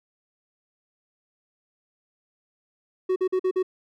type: tone bursts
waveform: triangle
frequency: 372.1 Hz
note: F#4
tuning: 10 cents sharp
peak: -18 dBFS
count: 5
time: 3.09-3.629 s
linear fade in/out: 10 ms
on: 71 ms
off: 46 ms
effects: none